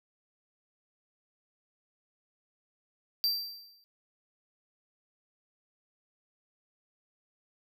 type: tone with exponential decay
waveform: square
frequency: 4697 Hz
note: D8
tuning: 1 cent flat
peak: -24 dBFS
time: 3.24-3.84 s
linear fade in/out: 0 ms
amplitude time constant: 130 ms
effects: none